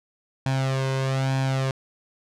sawtooth tone with flanger, 133.4 Hz, C3, 34 cents sharp, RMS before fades -24 dBFS, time 0.46-1.71 s, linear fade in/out 2 ms, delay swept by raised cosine 1.2 to 1.98 ms, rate 1.1 Hz, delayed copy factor +0.7, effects low-pass 7000 Hz 12 dB/octave

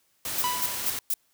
white noise, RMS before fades -32 dBFS, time 0.25-0.99 s, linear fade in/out 2 ms
violet noise bursts, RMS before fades -26 dBFS, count 4, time 0.38-1.14 s, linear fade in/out 2 ms, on 40 ms, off 200 ms
45% pulse tone with exponential decay, 987.8 Hz, B5, in tune, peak -23 dBFS, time 0.44-1 s, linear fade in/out 1 ms, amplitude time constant 120 ms
effects white hiss -68 dBFS RMS until 1.33 s

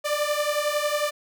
sawtooth beating tone pair, 587.3 / 598.3 Hz, D5 / D5, 0 / +32 cents, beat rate 11 Hz, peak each -22 dBFS, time 0.04-1.11 s, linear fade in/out 20 ms, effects none

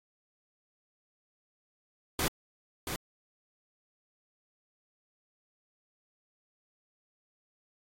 pink noise with echo, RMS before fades -30 dBFS, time 2.19-2.28 s, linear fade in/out 2 ms, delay 680 ms, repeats 1, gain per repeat -6 dB, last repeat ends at 2.96 s, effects AAC 48 kbps

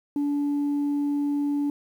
sine tone, 288 Hz, D4, 34 cents flat, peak -20 dBFS, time 0.16-1.7 s, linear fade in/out 2 ms, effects tanh soft clip ceiling -21 dBFS + 9-bit

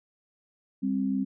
sine tone pair together, 198.08 / 264.4 Hz, G3 / C4, +18 / +18 cents, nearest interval perfect fourth, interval 500 cents, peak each -28 / -27 dBFS, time 0.82-1.25 s, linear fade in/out 20 ms, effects none

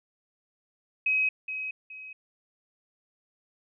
sine tone with echo, 2539 Hz, D#7, 34 cents sharp, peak -22 dBFS, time 1.06-1.29 s, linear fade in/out 5 ms, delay 420 ms, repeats 2, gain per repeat -9 dB, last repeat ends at 2.13 s, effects none

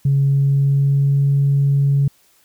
sine tone with pitch glide, 138.59 to 139.96 Hz, C#3 to C#3, 0 to +17 cents, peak -11 dBFS, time 0.05-2.08 s, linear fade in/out 5 ms, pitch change +17 cents, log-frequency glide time 0.24-1.31 s, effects tanh soft clip ceiling -8 dBFS + white hiss -56 dBFS RMS until 2.44 s

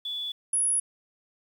sine tone pair in turn, 3441 / 10311 Hz, A7 / E9, -39 / -39 cents, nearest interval octave + perfect fifth, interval 1900 cents, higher second, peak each -30 / -22 dBFS, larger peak second, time 0.05-0.32 / 0.53-0.8 s, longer neither, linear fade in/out 5 ms, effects 9-bit

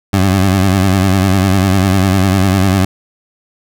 20% pulse tone with vibrato, 95.4 Hz, G2, 47 cents flat, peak -4 dBFS, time 0.13-2.85 s, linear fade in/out 5 ms, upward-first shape sine, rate 10 Hz, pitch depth 75 cents each way, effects none

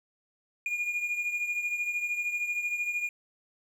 triangle beating tone pair, 2429 / 2442 Hz, D#7 / D#7, -42 / -33 cents, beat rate 13 Hz, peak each -28 / -35 dBFS, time 0.66-3.09 s, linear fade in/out 2 ms, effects none

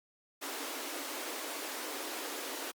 pink high-pass noise, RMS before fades -40 dBFS, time 0.41-2.72 s, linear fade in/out 20 ms, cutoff 260 Hz, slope 96 dB/octave, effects Opus 48 kbps

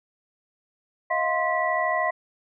sine tone cluster, 636 / 709 / 1046 / 1953 Hz, D#5 / F5 / C6 / B6, +38 / +26 / -1 / -20 cents, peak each -27 dBFS, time 1.1-2.11 s, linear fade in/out 10 ms, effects none

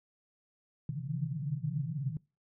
white band-pass noise, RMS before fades -35 dBFS, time 0.89-2.17 s, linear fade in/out 2 ms, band 130 to 160 Hz, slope 96 dB/octave, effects noise-tail reverb RT60 0.3 s tail -24 dB re dry

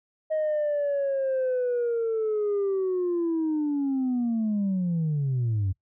sine linear sweep, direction down, 629 to 90.9 Hz, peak -21 dBFS, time 0.3-5.73 s, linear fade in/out 20 ms, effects noise-tail reverb RT60 0.1 s tail -21 dB re dry + tanh soft clip ceiling -21 dBFS

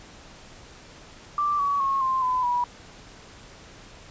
sine tone with pitch steps, 1174.7 / 1131.4 / 1089.7 / 1049.6 / 1010.9 / 973.6 Hz, D6 / C#6 / C#6 / C6 / B5 / B5, 0 / +35 / -30 / +5 / +40 / -25 cents, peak -21 dBFS, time 1.38-2.64 s, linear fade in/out 2 ms, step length 210 ms, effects pink hiss -47 dBFS RMS until 4.1 s + resampled to 16000 Hz

